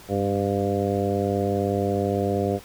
harmonic tone with a mistuned harmonic, 100 Hz, G2, 35 cents sharp, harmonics 1 / 2 / 3 / 4 / 5 / 6 / 7, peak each -28 / -28 / -30 / -27 / -28 / -31 / -30 dBFS, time 0.08-2.6 s, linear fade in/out 50 ms, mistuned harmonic 1, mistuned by -43 cents, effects pink hiss -46 dBFS RMS until 2.64 s

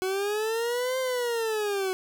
40% pulse linear two-way sweep, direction up then down, 370 to 523.3 to 370 Hz, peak -25 dBFS, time 0.02-1.93 s, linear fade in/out 0 ms, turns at 0.99 s, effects none

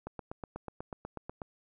click train, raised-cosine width 1 ms, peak -25 dBFS, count 12, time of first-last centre 0.07-1.418 s, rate 8.16 Hz, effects none

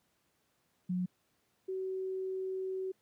sine tone pair in turn, 181.1 / 377.7 Hz, F#3 / F#4, -37 / +36 cents, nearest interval octave + minor second, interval 1273 cents, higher second, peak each -30 / -34 dBFS, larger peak first, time 0.89-1.06 / 1.68-2.92 s, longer second, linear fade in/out 10 ms, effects pink hiss -75 dBFS RMS until 3.01 s + high-pass 100 Hz 12 dB/octave

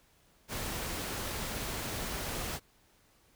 pink noise, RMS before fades -37 dBFS, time 0.48-2.6 s, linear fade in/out 50 ms, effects pink hiss -66 dBFS RMS until 3.35 s

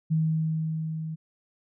sine tone with level ramp, 158.9 Hz, D#3, 37 cents sharp, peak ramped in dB -20 to -31 dBFS, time 0.1-1.16 s, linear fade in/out 20 ms, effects none

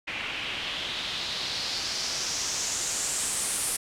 white noise with low-pass filter sweep, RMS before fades -31 dBFS, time 0.07-3.77 s, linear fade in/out 10 ms, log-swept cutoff 2500 to 10000 Hz, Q 3.1, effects none

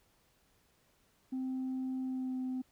sine tone with pitch glide, 260 to 257 Hz, C4 to C4, -11 to -31 cents, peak -32 dBFS, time 1.32-2.62 s, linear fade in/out 10 ms, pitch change -20 cents, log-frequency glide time 2.02-2.38 s, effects tanh soft clip ceiling -32 dBFS + pink hiss -71 dBFS RMS until 2.71 s

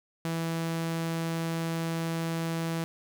sawtooth tone, 164.81 Hz, E3, in tune, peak -25 dBFS, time 0.25-2.84 s, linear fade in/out 0 ms, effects 11-bit

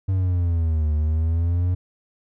triangle exponential two-way sweep, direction down then up, 96.4 to 75 to 91.1 Hz, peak -16 dBFS, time 0.08-1.75 s, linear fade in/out 10 ms, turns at 0.93 s, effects none

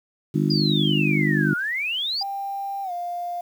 harmonic tone, 50.4 Hz, G1, 49 cents sharp, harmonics 3 / 4 / 5 / 6 / 7, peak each -22 / -24 / -28 / -25 / -29 dBFS, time 0.34-1.54 s, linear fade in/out 10 ms
sine exponential two-way sweep, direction down then up, 4963 to 1396.9 to 4963 Hz, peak -23 dBFS, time 0.5-2.23 s, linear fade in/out 5 ms, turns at 1.55 s
sine tone with pitch glide, 792 to 701.5 Hz, G5 to F5, +18 to +8 cents, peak -26 dBFS, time 2.21-3.41 s, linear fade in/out 5 ms, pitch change -210 cents, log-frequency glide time 2.83-2.92 s
effects 8-bit

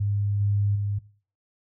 sine tone with level steps, 101.7 Hz, G#2, 36 cents flat, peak -22 / -20 / -24 dBFS, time 0-0.99 s, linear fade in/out 10 ms, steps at 0.4 / 0.75 s, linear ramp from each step 10 ms, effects noise-tail reverb RT60 0.4 s tail -18 dB re dry

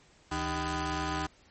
15% pulse ring-modulated tone, 233.1 Hz, A#3, in tune, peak -21 dBFS, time 0.31-1.27 s, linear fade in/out 10 ms, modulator 539 Hz, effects pink hiss -61 dBFS RMS until 1.5 s + MP3 32 kbps

